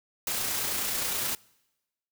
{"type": "noise with amplitude modulation", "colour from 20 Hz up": "white", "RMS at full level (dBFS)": -29, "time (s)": [0.27, 1.35], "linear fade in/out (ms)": 2, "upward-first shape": "sine", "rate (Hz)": 29.6, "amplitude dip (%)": 25, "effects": ["noise-tail reverb RT60 1.0 s tail -25 dB re dry"]}